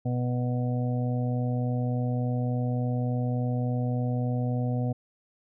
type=harmonic tone; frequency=123.47 Hz; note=B2; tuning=in tune; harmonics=1 / 2 / 4 / 5 / 6; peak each=-26 / -31 / -37 / -40 / -40 dBFS; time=0.05-4.93 s; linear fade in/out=10 ms; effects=none